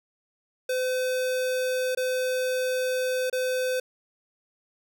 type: tone with dropouts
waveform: square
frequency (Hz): 510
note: C5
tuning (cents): -44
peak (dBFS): -25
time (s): 0.69-3.8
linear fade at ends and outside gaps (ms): 5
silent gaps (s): 1.95-1.972 / 3.299-3.327
effects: none